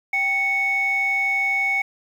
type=tone pair together; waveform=sine; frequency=783.8 / 2217 Hz; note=G5 / C#7; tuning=0 / 0 cents; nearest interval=octave + tritone; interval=1800 cents; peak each=-27 / -18 dBFS; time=0.13-1.82 s; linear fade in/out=5 ms; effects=tanh soft clip ceiling -13 dBFS + 8-bit